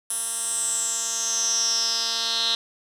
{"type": "tone with band-pass filter sweep", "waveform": "10% pulse", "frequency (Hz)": 229.1, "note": "A#3", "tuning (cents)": -30, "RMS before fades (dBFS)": -25, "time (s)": [0.1, 2.55], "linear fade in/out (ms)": 2, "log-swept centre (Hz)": [10000, 4000], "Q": 7.9, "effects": []}